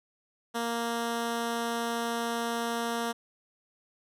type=tone; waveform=10% pulse; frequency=233.1 Hz; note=A#3; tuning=in tune; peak=-21 dBFS; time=0.54-3.13 s; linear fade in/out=20 ms; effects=resampled to 32000 Hz